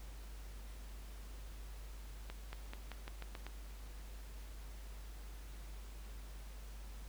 accelerating click train, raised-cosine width 0.3 ms, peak -30 dBFS, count 8, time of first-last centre 2.3-3.466 s, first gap 230 ms, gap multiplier 0.89, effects added 50 Hz sine -47 dBFS peak until 7.08 s + pink hiss -59 dBFS RMS until 7.08 s

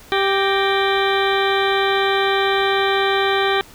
harmonic tone with a mistuned harmonic, 392 Hz, G4, in tune, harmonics 1 / 2 / 3 / 4 / 5 / 6 / 8 / 9 / 10, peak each -19 / -22 / -24 / -25 / -26 / -27 / -28 / -29 / -29 dBFS, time 0.12-3.61 s, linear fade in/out 0 ms, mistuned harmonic 5, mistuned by -85 cents, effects pink hiss -44 dBFS RMS until 3.74 s

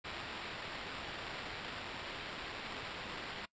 white noise with sample-and-hold, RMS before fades -44 dBFS, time 0.04-3.46 s, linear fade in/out 10 ms, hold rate 6300 Hz, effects noise-tail reverb RT60 0.1 s tail -22 dB re dry + resampled to 16000 Hz

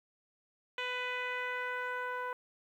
10% pulse tone with low-pass filter sweep, 498.2 Hz, B4, 15 cents sharp, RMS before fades -37 dBFS, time 0.78-2.33 s, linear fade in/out 2 ms, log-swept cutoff 3000 to 1200 Hz, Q 1.9, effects 11-bit

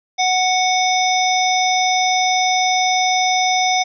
harmonic tone with a mistuned harmonic, 740 Hz, F#5, in tune, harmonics 1 / 3 / 5 / 7 / 8, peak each -16 / -21 / -23 / -24 / -25 dBFS, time 0.18-3.84 s, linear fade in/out 20 ms, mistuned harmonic 5, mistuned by -35 cents, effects none

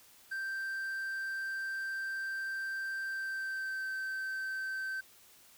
triangle tone with pitch glide, 1568 to 1548.2 Hz, G6 to G6, 0 to -22 cents, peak -33 dBFS, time 0.31-5.01 s, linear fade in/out 10 ms, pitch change -22 cents, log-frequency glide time 3.08-3.88 s, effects white hiss -60 dBFS RMS until 5.57 s

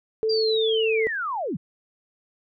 sine tone with pitch glide, 440 to 443.6 Hz, A4 to A4, 0 to +14 cents, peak -20 dBFS, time 0.23-1.07 s, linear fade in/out 0 ms, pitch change +14 cents, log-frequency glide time 0.49-0.61 s
sine linear sweep, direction down, 4816 to 123.47 Hz, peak -25 dBFS, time 0.29-1.57 s, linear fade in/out 10 ms
effects none

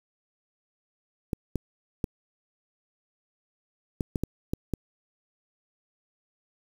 clicks, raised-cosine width 3 ms, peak -14 dBFS, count 8, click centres 1.332 / 1.557 / 2.042 / 4.008 / 4.158 / 4.236 / 4.535 / 4.737 s, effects 7-bit

